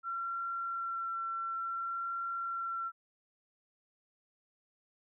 sine tone with vibrato, 1359 Hz, F6, 48 cents flat, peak -34 dBFS, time 0.03-2.92 s, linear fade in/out 50 ms, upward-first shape sine, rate 0.57 Hz, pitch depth 12 cents each way, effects none

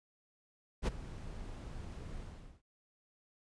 brown noise with ADSR envelope, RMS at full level -27 dBFS, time 0.82-2.62 s, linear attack 54 ms, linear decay 18 ms, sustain -18 dB, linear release 430 ms, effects resampled to 22050 Hz

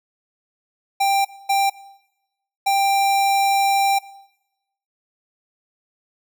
square tone bursts at uneven times, 789 Hz, G5, 11 cents sharp, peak -16 dBFS, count 3, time 1-1.25 / 1.49-1.7 / 2.66-3.99 s, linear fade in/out 10 ms, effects noise-tail reverb RT60 0.9 s tail -19 dB re dry

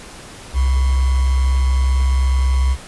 sine tone with sample-and-hold, 65.41 Hz, C2, in tune, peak -12 dBFS, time 0.53-2.77 s, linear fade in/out 50 ms, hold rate 1050 Hz, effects pink hiss -37 dBFS RMS until 2.87 s + resampled to 24000 Hz

